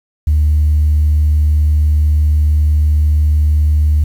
sine tone, 75.5 Hz, D2, 48 cents sharp, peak -7 dBFS, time 0.27-4.04 s, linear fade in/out 5 ms, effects tanh soft clip ceiling -5 dBFS + 7-bit

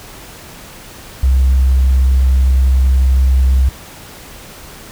sine tone, 65.41 Hz, C2, in tune, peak -6 dBFS, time 1.23-3.69 s, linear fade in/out 5 ms, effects tanh soft clip ceiling -5 dBFS + pink hiss -35 dBFS RMS until 4.91 s

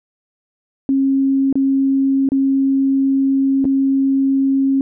sine tone with dropouts, 270.8 Hz, C#4, 40 cents flat, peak -12 dBFS, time 0.89-4.81 s, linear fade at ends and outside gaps 1 ms, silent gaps 1.527-1.555 / 2.289-2.319 / 3.644-3.652 s, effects none

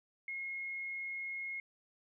sine tone, 2158 Hz, C#7, 47 cents flat, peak -38 dBFS, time 0.28-1.6 s, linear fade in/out 2 ms, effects none

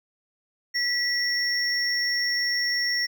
triangle tone pair together, 1951 / 5503 Hz, B6 / F8, -22 / -26 cents, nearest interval octave + tritone, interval 1796 cents, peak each -24 dBFS, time 0.74-3.07 s, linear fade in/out 20 ms, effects none

